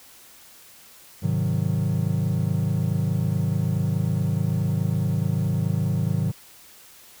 triangle chord, Ab dominant seventh, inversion none, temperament equal, 103.83 / 130.81 / 155.56 / 185 Hz, Ab2 / C3 / Eb3 / Gb3, 0 / 0 / 0 / 0 cents, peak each -24 / -25 / -23 / -26 dBFS, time 1.22-6.32 s, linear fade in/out 20 ms, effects white hiss -49 dBFS RMS until 7.2 s

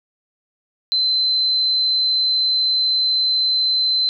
sine tone, 4068 Hz, C8, 50 cents flat, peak -15 dBFS, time 0.92-4.09 s, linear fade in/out 0 ms, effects none

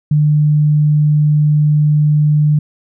sine tone, 150 Hz, D3, 37 cents sharp, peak -8 dBFS, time 0.11-2.59 s, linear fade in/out 5 ms, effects none

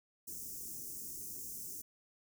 white band-stop noise, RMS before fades -45 dBFS, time 0.27-1.82 s, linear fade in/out 10 ms, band 410 to 5700 Hz, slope 48 dB/octave, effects none

